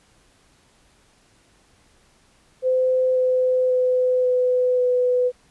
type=tone with pitch steps; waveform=sine; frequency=513 / 509.2 / 505.4 / 501.6 / 497.8 Hz; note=C5 / C5 / B4 / B4 / B4; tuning=-34 / -47 / +40 / +27 / +14 cents; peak=-16 dBFS; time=2.62-5.32 s; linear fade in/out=50 ms; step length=540 ms; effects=pink hiss -58 dBFS RMS until 5.5 s + resampled to 24000 Hz